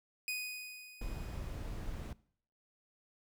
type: tone with exponential decay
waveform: sawtooth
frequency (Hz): 2489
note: D#7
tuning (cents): 0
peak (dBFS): -31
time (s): 0.28-1.8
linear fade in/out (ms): 1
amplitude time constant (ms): 330
type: noise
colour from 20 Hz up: brown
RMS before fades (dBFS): -41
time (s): 1.01-2.13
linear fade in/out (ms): 5
effects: noise-tail reverb RT60 0.6 s tail -21 dB re dry